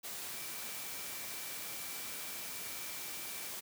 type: tone in noise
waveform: sine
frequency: 2329 Hz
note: D7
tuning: 15 cents flat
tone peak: -53 dBFS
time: 0.32-3.5 s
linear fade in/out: 20 ms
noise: white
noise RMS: -43 dBFS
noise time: 0.03-3.61 s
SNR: -13 dB
effects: high-pass 100 Hz 12 dB/octave